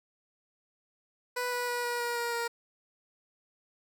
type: tone with pitch steps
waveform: 15% pulse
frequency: 493.9 / 489.6 / 485.4 / 481.2 / 477.1 / 473 / 468.9 Hz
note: B4 / B4 / B4 / B4 / A#4 / A#4 / A#4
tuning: 0 / -15 / -30 / -45 / +40 / +25 / +10 cents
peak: -24 dBFS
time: 1.36-2.48 s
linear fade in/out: 10 ms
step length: 160 ms
effects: none